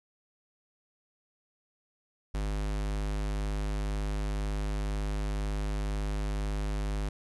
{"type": "tone", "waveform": "square", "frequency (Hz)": 51, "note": "G#1", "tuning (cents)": -31, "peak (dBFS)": -30, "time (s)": [2.34, 7.09], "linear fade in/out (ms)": 5, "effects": ["resampled to 24000 Hz", "11-bit"]}